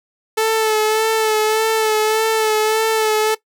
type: tone with vibrato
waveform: sawtooth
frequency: 437 Hz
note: A4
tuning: 12 cents flat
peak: -10 dBFS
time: 0.37-3.35 s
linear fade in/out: 10 ms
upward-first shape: sine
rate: 1.7 Hz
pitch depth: 29 cents each way
effects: noise-tail reverb RT60 0.1 s tail -18 dB re dry